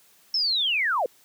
sine linear sweep, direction down, 5400 to 446.9 Hz, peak -21 dBFS, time 0.34-1.06 s, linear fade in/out 2 ms, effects white hiss -58 dBFS RMS until 1.24 s + high-pass 100 Hz 12 dB/octave

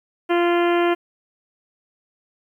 harmonic tone, 346.4 Hz, F4, 14 cents flat, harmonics 1 / 2 / 3 / 4 / 5 / 6 / 7 / 8 / 9, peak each -17 / -23 / -27 / -29 / -31 / -33 / -34 / -35 / -36 dBFS, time 0.29-0.95 s, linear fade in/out 20 ms, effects 9-bit

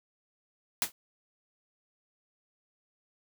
white noise with exponential decay, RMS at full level -23 dBFS, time 0.82-0.92 s, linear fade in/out 1 ms, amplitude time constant 21 ms, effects none

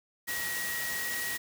sine tone in noise, 1904 Hz, A#6, 36 cents sharp, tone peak -34 dBFS, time 0.27-1.38 s, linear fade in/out 20 ms, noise white, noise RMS -36 dBFS, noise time 0.27-1.38 s, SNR -1 dB, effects none

